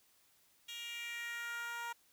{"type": "tone with high-pass filter sweep", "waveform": "10% pulse", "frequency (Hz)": 470.7, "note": "A#4", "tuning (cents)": 17, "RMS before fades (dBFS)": -43, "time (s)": [0.68, 1.93], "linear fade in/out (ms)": 10, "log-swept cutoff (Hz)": [3300, 970], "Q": 3, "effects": ["white hiss -70 dBFS RMS until 2.12 s"]}